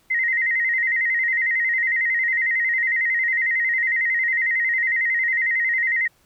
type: tone with vibrato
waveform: sine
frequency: 1970 Hz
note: B6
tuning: 5 cents flat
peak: -18 dBFS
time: 0.1-6.08 s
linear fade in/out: 10 ms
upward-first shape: square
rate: 11 Hz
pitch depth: 80 cents each way
effects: pink hiss -60 dBFS RMS until 6.25 s